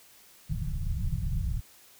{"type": "low-pass noise", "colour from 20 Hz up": "pink", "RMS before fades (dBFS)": -30, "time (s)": [0.49, 1.61], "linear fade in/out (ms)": 10, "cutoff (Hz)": 180, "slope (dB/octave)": 96, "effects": ["white hiss -56 dBFS RMS until 1.99 s"]}